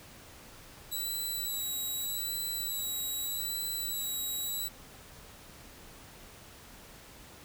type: tone with vibrato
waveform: 5% pulse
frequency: 3921 Hz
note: B7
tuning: 13 cents flat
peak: -26 dBFS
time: 0.91-4.69 s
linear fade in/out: 20 ms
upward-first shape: sine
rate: 0.82 Hz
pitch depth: 31 cents each way
effects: pink hiss -52 dBFS RMS until 7.44 s